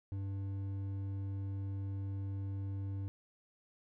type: tone with hard clipping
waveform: triangle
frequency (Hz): 98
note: G2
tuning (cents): 0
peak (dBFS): -38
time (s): 0.12-3.08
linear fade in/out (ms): 0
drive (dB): 10
effects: none